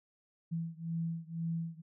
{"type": "beating tone pair", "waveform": "sine", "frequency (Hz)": [164.81, 166.81], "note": ["E3", "E3"], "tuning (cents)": [0, 21], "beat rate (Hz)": 2, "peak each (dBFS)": [-37, -38], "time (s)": [0.51, 1.82], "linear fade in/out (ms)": 20, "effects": []}